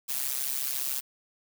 blue noise with amplitude modulation, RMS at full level -27 dBFS, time 0.08-1.01 s, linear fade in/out 20 ms, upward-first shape sine, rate 134 Hz, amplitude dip 95%, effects none

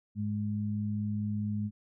sine tone pair together, 104.3 / 208.9 Hz, G#2 / G#3, +8 / +10 cents, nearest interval octave, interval 1202 cents, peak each -33 / -32 dBFS, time 0.15-1.71 s, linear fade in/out 50 ms, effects none

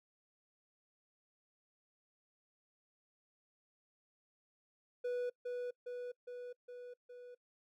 triangle tone with echo, 491.1 Hz, B4, 10 cents flat, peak -33 dBFS, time 5.04-5.3 s, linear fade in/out 10 ms, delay 410 ms, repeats 5, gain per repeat -3 dB, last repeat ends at 7.35 s, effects noise-tail reverb RT60 0.1 s tail -24 dB re dry

